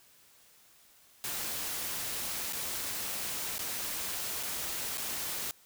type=noise with dropouts; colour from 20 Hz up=white; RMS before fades=-36 dBFS; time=1.24-5.51 s; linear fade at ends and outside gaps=0 ms; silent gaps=2.525-2.532 / 3.581-3.592 / 4.429-4.433 / 4.973-4.98 s; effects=white hiss -61 dBFS RMS until 5.65 s